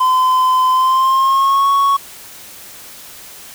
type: tone with pitch glide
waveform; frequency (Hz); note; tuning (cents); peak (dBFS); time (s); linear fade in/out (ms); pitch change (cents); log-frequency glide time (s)
triangle; 1024 to 1110.2; C6 to C#6; -38 to +2; -8; 0-1.97; 10; +140; 0.71-1.7
effects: white hiss -36 dBFS RMS until 3.54 s